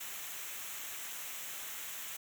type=noise with comb filter; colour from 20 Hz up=white; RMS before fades=-43 dBFS; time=0-2.17 s; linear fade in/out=10 ms; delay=0.21 ms; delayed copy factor=-0.6; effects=none